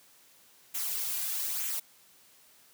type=noise with flanger; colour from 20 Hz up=blue; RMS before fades=-33 dBFS; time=0.74-1.8 s; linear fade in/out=10 ms; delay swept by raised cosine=0.2 to 2.3 ms; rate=1.1 Hz; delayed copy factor=-0.5; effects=white hiss -60 dBFS RMS until 2.73 s + high-pass 100 Hz 12 dB/octave